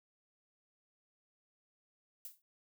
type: noise with exponential decay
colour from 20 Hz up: violet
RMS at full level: -43 dBFS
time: 2.25-2.42 s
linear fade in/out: 1 ms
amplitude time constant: 35 ms
effects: none